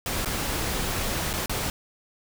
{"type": "noise with dropouts", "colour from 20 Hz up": "pink", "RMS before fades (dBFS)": -28, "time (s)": [0.06, 1.7], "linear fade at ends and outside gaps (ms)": 1, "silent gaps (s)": [[0.248, 0.258], [1.331, 1.337], [1.46, 1.495]], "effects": []}